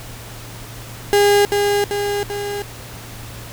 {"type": "tone with echo", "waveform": "35% pulse", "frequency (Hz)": 407.4, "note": "G#4", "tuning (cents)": -33, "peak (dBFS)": -9, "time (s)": [1.13, 1.45], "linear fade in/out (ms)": 0, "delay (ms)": 390, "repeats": 3, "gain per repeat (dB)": -4, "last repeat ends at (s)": 2.62, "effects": ["added 115 Hz sine -36 dBFS peak until 3.52 s", "pink hiss -36 dBFS RMS until 3.52 s"]}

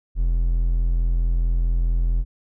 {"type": "tone", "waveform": "triangle", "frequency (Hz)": 42.29, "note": "E1", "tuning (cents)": 45, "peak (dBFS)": -15, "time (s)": [0.15, 2.25], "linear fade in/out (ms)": 50, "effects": []}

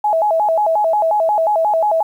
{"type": "tone with vibrato", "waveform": "sine", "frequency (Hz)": 740, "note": "F#5", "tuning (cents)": 0, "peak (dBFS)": -12, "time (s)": [0.04, 2.03], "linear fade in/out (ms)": 5, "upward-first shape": "square", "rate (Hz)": 5.6, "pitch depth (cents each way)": 220, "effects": ["8-bit"]}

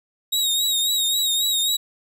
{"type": "tone with vibrato", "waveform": "sawtooth", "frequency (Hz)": 3778, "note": "A#7", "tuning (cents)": 22, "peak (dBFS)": -16, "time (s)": [0.32, 1.77], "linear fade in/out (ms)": 10, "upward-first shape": "triangle", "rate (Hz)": 3.7, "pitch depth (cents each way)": 66, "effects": []}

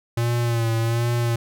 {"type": "tone with vibrato", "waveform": "square", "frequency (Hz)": 116.54, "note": "A#2", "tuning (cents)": 0, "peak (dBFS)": -20, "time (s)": [0.17, 1.36], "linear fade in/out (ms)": 5, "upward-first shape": "sine", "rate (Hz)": 1.3, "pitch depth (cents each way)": 43, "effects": []}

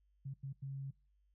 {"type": "tone bursts at uneven times", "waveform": "sine", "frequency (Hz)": 136.5, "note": "C#3", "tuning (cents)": -26, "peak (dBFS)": -40, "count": 3, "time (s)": [[0.25, 0.34], [0.43, 0.53], [0.62, 0.91]], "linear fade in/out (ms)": 10, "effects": ["noise-tail reverb RT60 0.3 s tail -22 dB re dry", "added 50 Hz sine -70 dBFS peak until 1.34 s"]}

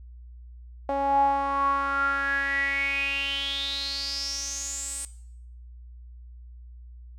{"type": "tone with band-pass filter sweep", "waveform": "sawtooth", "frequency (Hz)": 277.2, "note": "C#4", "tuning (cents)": 0, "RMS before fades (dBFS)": -27, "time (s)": [0.89, 5.05], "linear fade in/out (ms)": 0, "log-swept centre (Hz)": [690, 8600], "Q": 9.9, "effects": ["noise-tail reverb RT60 0.7 s tail -18 dB re dry", "added 60 Hz sine -42 dBFS peak until 7.18 s"]}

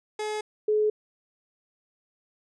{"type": "tone pair in turn", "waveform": ["30% pulse", "sine"], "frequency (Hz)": [425.8, 425.8], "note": ["G#4", "G#4"], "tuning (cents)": [43, 43], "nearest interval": "unison", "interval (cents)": 0, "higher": "neither", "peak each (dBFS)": [-26, -20], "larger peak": "second", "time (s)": [[0.19, 0.41], [0.68, 0.9]], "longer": "neither", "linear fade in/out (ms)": 5, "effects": ["resampled to 22050 Hz"]}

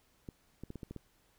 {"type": "clicks", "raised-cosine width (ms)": 3, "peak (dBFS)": -30, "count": 7, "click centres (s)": [0.288, 0.636, 0.704, 0.757, 0.832, 0.91, 0.963], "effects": ["pink hiss -70 dBFS RMS until 1.38 s"]}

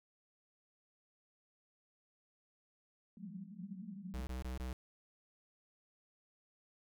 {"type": "band-pass noise", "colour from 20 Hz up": "pink", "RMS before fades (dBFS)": -48, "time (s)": [3.17, 4.23], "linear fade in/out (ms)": 2, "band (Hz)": [180, 210], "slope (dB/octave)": 96}
{"type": "tone bursts", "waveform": "square", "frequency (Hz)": 63.5, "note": "B1", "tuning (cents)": 49, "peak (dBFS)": -40, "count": 4, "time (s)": [4.14, 4.729], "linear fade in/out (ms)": 0, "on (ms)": 130, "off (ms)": 23}
{"effects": []}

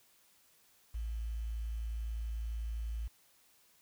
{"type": "tone with quantisation", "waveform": "sine", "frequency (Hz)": 55.8, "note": "A1", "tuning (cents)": 25, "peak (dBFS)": -35, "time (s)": [0.94, 3.08], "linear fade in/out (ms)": 10, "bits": 10, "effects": ["white hiss -67 dBFS RMS until 3.81 s"]}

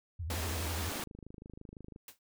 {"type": "tone with vibrato", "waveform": "sine", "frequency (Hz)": 82.41, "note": "E2", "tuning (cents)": 0, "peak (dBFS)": -35, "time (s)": [0.19, 0.9], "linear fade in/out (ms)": 10, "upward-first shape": "square", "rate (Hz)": 12, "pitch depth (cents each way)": 130}
{"type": "high-pass noise", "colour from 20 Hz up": "pink", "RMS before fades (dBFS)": -39, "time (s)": [0.3, 1.04], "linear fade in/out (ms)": 2, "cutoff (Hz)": 170, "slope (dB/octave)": 48}
{"type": "click train", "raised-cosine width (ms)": 3, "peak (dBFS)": -35, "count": 29, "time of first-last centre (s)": [0.88, 1.961], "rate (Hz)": 25.9}
{"type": "noise with exponential decay", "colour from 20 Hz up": "white", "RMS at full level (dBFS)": -44, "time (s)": [2.08, 2.19], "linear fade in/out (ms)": 2, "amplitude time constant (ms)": 22}
{"effects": []}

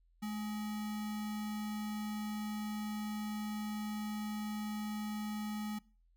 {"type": "tone with sample-and-hold", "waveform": "sine", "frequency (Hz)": 212.8, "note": "G#3", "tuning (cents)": 42, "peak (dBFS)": -36, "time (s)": [0.22, 5.79], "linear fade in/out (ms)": 10, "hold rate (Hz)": 1050, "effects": ["noise-tail reverb RT60 0.4 s tail -23 dB re dry", "added 42 Hz sine -66 dBFS peak until 6.16 s"]}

